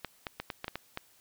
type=clicks; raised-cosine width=0.3 ms; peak=-19 dBFS; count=8; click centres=0.047 / 0.268 / 0.4 / 0.502 / 0.644 / 0.681 / 0.756 / 0.974 s; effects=white hiss -63 dBFS RMS until 1.2 s